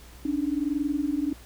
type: tone pair together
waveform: sine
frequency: 280.7 / 302 Hz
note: C#4 / D4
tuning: +22 / +48 cents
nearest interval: minor second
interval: 126 cents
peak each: -27 dBFS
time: 0.25-1.33 s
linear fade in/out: 5 ms
effects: added 60 Hz sine -47 dBFS peak until 1.45 s + pink hiss -51 dBFS RMS until 1.45 s